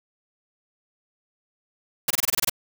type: noise bursts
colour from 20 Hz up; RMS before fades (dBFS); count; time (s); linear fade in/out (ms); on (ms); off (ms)
white; -21; 9; 2.08-2.497; 5; 25; 24
effects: none